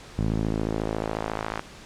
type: tone with band-pass filter sweep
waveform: sawtooth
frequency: 54.1 Hz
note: A1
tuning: 29 cents flat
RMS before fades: -28 dBFS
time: 0.18-1.6 s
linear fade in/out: 5 ms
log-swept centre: 170 to 1300 Hz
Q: 0.98
effects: pink hiss -45 dBFS RMS until 1.85 s + low-pass 7000 Hz 12 dB/octave